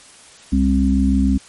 harmonic tone, 66.6 Hz, C2, 31 cents sharp, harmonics 1 / 3 / 4, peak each -17 / -17 / -17 dBFS, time 0.52-1.38 s, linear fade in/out 10 ms, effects white hiss -44 dBFS RMS until 1.48 s + MP3 48 kbps

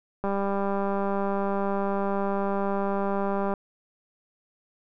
click train, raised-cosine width 1 ms, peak -15 dBFS, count 654, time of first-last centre 0.24-3.538 s, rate 198 Hz, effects none

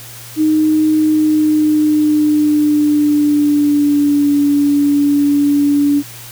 sine tone with pitch glide, 310 to 287.6 Hz, D#4 to D4, -6 to -36 cents, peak -9 dBFS, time 0.36-6.03 s, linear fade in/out 50 ms, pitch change -130 cents, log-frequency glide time 0.93-4.37 s, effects added 118 Hz sine -37 dBFS peak until 6.31 s + white hiss -34 dBFS RMS until 6.31 s

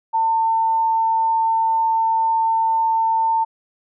sine tone, 899 Hz, A5, 37 cents sharp, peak -15 dBFS, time 0.13-3.45 s, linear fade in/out 20 ms, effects none

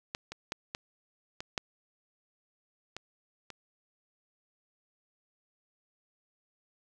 clicks, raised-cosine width 0.2 ms, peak -17 / -23 / -16 / -18 / -21 / -13 / -22 / -26 dBFS, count 8, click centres 0.149 / 0.32 / 0.521 / 0.749 / 1.405 / 1.578 / 2.966 / 3.503 s, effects none

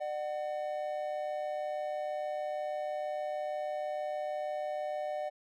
triangle tone pair together, 600 / 746.3 Hz, D5 / F#5, +37 / +15 cents, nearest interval major third, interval 378 cents, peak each -33 / -36 dBFS, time 0-5.3 s, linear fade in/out 20 ms, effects none

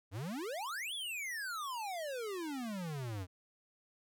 square exponential two-way sweep, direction up then down, 87.31 to 3517 to 87.31 Hz, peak -39 dBFS, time 0.11-3.27 s, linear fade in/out 50 ms, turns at 0.94 s, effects none

